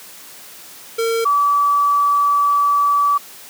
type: tone pair in turn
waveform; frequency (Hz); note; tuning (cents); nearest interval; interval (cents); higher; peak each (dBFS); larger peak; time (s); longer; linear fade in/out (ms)
square / sine; 456.5 / 1150.3; A#4 / D6; -36 / -36; octave + major third; 1600; second; -17 / -12; second; 0.98-1.25 / 1.25-3.18; second; 10
effects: white hiss -39 dBFS RMS until 3.49 s + high-pass 150 Hz 12 dB/octave